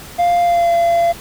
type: tone with pitch glide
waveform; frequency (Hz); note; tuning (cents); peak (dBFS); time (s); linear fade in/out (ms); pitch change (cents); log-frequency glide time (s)
triangle; 698.5 to 682.9; F5 to F5; 0 to -39; -9; 0.18-1.13; 20; -39; 0.41-0.71
effects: pink hiss -35 dBFS RMS until 1.2 s